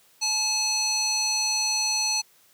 square tone with band-pass filter, 860 Hz, A5, 40 cents flat, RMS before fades -25 dBFS, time 0.21-2.22 s, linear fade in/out 20 ms, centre 5300 Hz, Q 4.7, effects white hiss -59 dBFS RMS until 2.53 s + high-pass 100 Hz 12 dB/octave

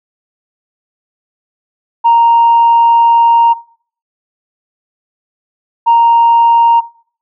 sine tone pair in turn, 931 / 931 Hz, A#5 / A#5, -2 / -2 cents, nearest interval unison, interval 0 cents, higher neither, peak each -3 dBFS, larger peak neither, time 2.04-3.54 / 5.86-6.81 s, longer first, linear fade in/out 20 ms, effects noise-tail reverb RT60 0.5 s tail -19 dB re dry + tanh soft clip ceiling -1 dBFS

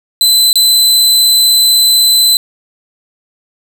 sawtooth tone with dropouts, 4032 Hz, B7, 35 cents sharp, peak -3 dBFS, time 0.21-2.37 s, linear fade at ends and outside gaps 1 ms, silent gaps 0.53-0.556 s, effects none

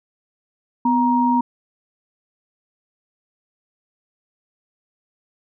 sine tone pair together, 249.2 / 941 Hz, B3 / A#5, +16 / +16 cents, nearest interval octave + major seventh, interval 2300 cents, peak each -17 dBFS, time 0.85-1.41 s, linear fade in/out 5 ms, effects none

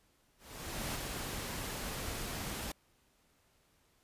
pink noise with ADSR envelope, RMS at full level -37 dBFS, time 0.38-2.72 s, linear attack 560 ms, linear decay 30 ms, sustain -3 dB, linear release 5 ms, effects pink hiss -71 dBFS RMS until 4.03 s + resampled to 32000 Hz

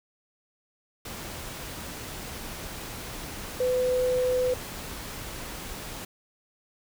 sine tone in noise, 504 Hz, B4, 35 cents sharp, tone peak -22 dBFS, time 3.6-4.54 s, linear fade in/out 5 ms, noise pink, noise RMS -38 dBFS, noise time 1.05-6.05 s, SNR +13 dB, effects none

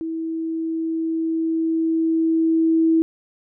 sine tone with level ramp, 324.9 Hz, E4, 25 cents flat, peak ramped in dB -24 to -13 dBFS, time 0.01-3.02 s, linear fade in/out 0 ms, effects none

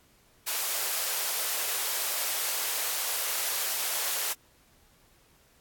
white high-pass noise, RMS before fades -30 dBFS, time 0.46-4.34 s, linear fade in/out 20 ms, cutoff 450 Hz, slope 24 dB/octave, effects pink hiss -62 dBFS RMS until 5.6 s + AAC 64 kbps

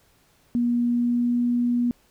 sine tone with pitch glide, 239.7 to 241.6 Hz, A#3 to B3, +48 to -38 cents, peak -19 dBFS, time 0.55-1.91 s, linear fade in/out 0 ms, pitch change +14 cents, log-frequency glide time 0.84-1.41 s, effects pink hiss -61 dBFS RMS until 2.1 s

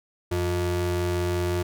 square ring-modulated tone, 132.4 Hz, C3, 21 cents sharp, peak -21 dBFS, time 0.31-1.63 s, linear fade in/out 10 ms, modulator 222 Hz, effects none

